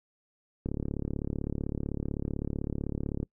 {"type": "click train", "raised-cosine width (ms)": 3, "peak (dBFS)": -19, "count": 93, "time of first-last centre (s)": [0.66, 3.23], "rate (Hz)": 35.8, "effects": ["noise-tail reverb RT60 0.1 s tail -24 dB re dry"]}